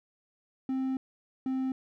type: tone pair in turn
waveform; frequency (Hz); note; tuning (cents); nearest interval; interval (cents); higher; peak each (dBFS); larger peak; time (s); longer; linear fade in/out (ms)
triangle; 263.1 / 262; C4 / C4; +10 / +2; unison; 8; first; -26 / -26; neither; 0.69-0.97 / 1.46-1.72; first; 2
effects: none